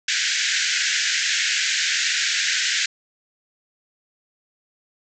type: band-pass noise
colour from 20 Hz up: pink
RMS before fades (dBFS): -22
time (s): 0.08-2.86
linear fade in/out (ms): 5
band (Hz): 1500 to 7400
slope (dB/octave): 96
effects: none